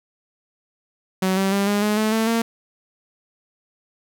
sawtooth tone with pitch steps, 188 / 193.4 / 198.95 / 204.7 / 210.5 / 216.6 / 222.8 / 229.2 Hz, F#3 / G3 / G3 / G#3 / G#3 / A3 / A3 / A#3, +28 / -23 / +26 / -25 / +24 / -27 / +22 / -29 cents, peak -14 dBFS, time 1.22-2.42 s, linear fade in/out 5 ms, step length 150 ms, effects none

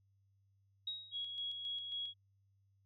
sine tone with exponential decay, 3796 Hz, A#7, 31 cents sharp, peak -36 dBFS, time 0.87-1.31 s, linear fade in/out 5 ms, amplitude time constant 95 ms
sine tone with tremolo, 3322 Hz, G#7, in tune, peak -38 dBFS, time 1.11-2.14 s, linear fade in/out 50 ms, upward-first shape square, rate 3.7 Hz, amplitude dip 40%
effects added 98 Hz sine -70 dBFS peak until 2.85 s

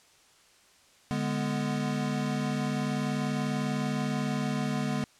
square chord, G# diminished, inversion second, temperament equal with one note detuned, 146.83 / 206.6 / 246.9 Hz, D3 / G#3 / B3, 0 / -9 / 0 cents, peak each -33 dBFS, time 1.11-5.04 s, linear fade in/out 0 ms, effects white hiss -60 dBFS RMS until 5.19 s + low-pass 8000 Hz 12 dB/octave

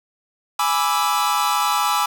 45% pulse chord, E dominant seventh, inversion first, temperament equal, 830.6 / 987.8 / 1174.7 / 1318.5 Hz, G#5 / B5 / D6 / E6, 0 / 0 / 0 / 0 cents, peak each -23 dBFS, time 0.59-2.06 s, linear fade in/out 5 ms, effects none

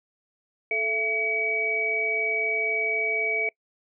sine tone cluster, 436.5 / 672 / 2271 Hz, A4 / E5 / C#7, -14 / +33 / +41 cents, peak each -31 / -33 / -24 dBFS, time 0.71-3.49 s, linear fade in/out 2 ms, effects noise-tail reverb RT60 0.1 s tail -24 dB re dry

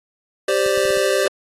square chord, G suspended fourth, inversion none, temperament just, 392 / 522.7 / 588 Hz, G4 / C5 / D5, 0 / -2 / +2 cents, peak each -21 dBFS, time 0.48-1.28 s, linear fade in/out 5 ms
clicks, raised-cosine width 2 ms, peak -23 dBFS, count 5, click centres 0.663 / 0.776 / 0.854 / 0.905 / 0.973 s
effects AAC 32 kbps

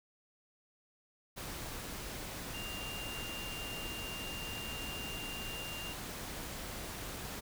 sine tone in noise, 2794 Hz, F7, in tune, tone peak -43 dBFS, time 2.53-5.94 s, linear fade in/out 20 ms, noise pink, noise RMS -43 dBFS, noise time 1.36-7.41 s, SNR -3 dB, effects none

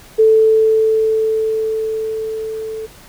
sine tone with level ramp, 440 Hz, A4, in tune, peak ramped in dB -6 to -23 dBFS, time 0.18-2.87 s, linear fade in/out 20 ms, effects pink hiss -42 dBFS RMS until 3.08 s

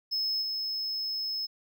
triangle tone with level steps, 5190 Hz, E8, 28 cents flat, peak -26 / -29 dBFS, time 0.11-1.47 s, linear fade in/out 20 ms, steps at 0.41 s, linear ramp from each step 20 ms, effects none

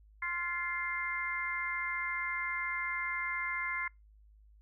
harmonic tone with a mistuned harmonic, 349.2 Hz, F4, in tune, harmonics 3 / 4 / 5 / 6, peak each -40 / -42 / -40 / -35 dBFS, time 0.22-3.88 s, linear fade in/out 5 ms, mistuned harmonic 5, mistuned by -16 cents, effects noise-tail reverb RT60 0.2 s tail -26 dB re dry + added 52 Hz sine -57 dBFS peak until 4.61 s

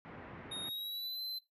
pink low-pass noise, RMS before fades -48 dBFS, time 0.05-0.69 s, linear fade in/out 0 ms, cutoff 2200 Hz, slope 24 dB/octave
square tone with pitch glide, 3729 to 4067 Hz, A#7 to C8, 0 to -50 cents, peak -39 dBFS, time 0.51-1.39 s, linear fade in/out 10 ms, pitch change +150 cents, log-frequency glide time 0.62-1.2 s
effects noise-tail reverb RT60 0.2 s tail -19 dB re dry + high-pass 100 Hz 12 dB/octave

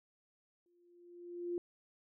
sine tone with exponential growth, 349.2 Hz, F4, in tune, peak -33 dBFS, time 0.66-1.58 s, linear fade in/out 1 ms, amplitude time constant 200 ms, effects none

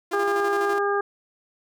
sawtooth tone with tremolo, 344.7 Hz, F4, 23 cents flat, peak -25 dBFS, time 0.11-0.79 s, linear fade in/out 10 ms, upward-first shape square, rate 12 Hz, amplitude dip 50%
harmonic tone, 403.7 Hz, G#4, 49 cents flat, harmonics 1 / 2 / 3 / 4, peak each -23 / -28 / -27 / -29 dBFS, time 0.13-1.01 s, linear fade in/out 5 ms
effects none

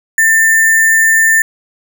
sine tone with sample-and-hold, 1794 Hz, A6, 33 cents sharp, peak -6 dBFS, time 0.18-1.42 s, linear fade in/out 2 ms, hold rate 8820 Hz, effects none

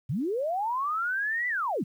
sine linear two-way sweep, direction up then down, 106.3 to 2000 to 128.2 Hz, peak -26 dBFS, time 0.09-1.84 s, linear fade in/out 10 ms, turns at 1.48 s, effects 10-bit

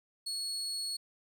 35% pulse tone, 4354 Hz, C#8, 32 cents flat, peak -33 dBFS, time 0.26-0.97 s, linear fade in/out 10 ms, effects none

